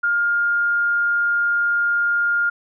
sine tone, 1411 Hz, F6, 17 cents sharp, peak -16 dBFS, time 0.03-2.5 s, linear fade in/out 10 ms, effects none

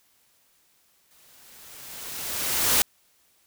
white noise with exponential growth, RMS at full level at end -19 dBFS, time 1.11-2.82 s, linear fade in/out 0 ms, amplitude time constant 370 ms, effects white hiss -64 dBFS RMS until 3.46 s

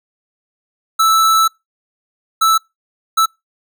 square tone bursts at uneven times, 1316 Hz, E6, 3 cents flat, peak -10 dBFS, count 3, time 0.99-1.48 / 2.41-2.58 / 3.17-3.26 s, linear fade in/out 10 ms, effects noise-tail reverb RT60 0.2 s tail -25 dB re dry

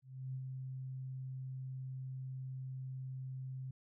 sine tone with ADSR envelope, 130.81 Hz, C3, in tune, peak -38 dBFS, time 0.02-3.71 s, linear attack 320 ms, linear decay 67 ms, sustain -3 dB, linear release 5 ms, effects none

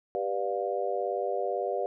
sine chord, G dominant seventh, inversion none, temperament just, 392 / 490 / 588 / 705.6 Hz, G4 / B4 / D5 / F5, 0 / -14 / +2 / +18 cents, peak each -33 dBFS, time 0.15-1.86 s, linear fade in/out 0 ms, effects none

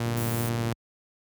sawtooth tone with vibrato, 116.54 Hz, A#2, in tune, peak -22 dBFS, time 0-0.73 s, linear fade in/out 5 ms, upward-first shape square, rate 2.5 Hz, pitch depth 9 cents each way
click train, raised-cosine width 3 ms, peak -24 dBFS, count 32, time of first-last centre 0.06-0.693 s, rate 49 Hz
white high-pass noise, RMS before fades -37 dBFS, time 0.17-0.49 s, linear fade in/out 2 ms, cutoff 8300 Hz, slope 12 dB/octave
effects high-pass 60 Hz 12 dB/octave

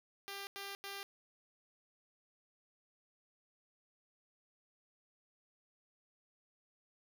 5% pulse tone bursts, 397 Hz, G4, 22 cents sharp, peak -32 dBFS, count 3, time 0.28-1.03 s, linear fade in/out 0 ms, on 190 ms, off 90 ms, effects none

